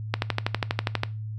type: click train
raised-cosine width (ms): 0.3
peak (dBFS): -7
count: 12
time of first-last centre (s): 0.14-1.034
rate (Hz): 12.3
effects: noise-tail reverb RT60 0.3 s tail -19 dB re dry + added 108 Hz sine -31 dBFS peak until 1.38 s